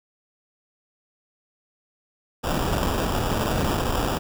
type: noise with sample-and-hold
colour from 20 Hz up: pink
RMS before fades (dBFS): -24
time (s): 2.43-4.19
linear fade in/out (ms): 20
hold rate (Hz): 2100
effects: none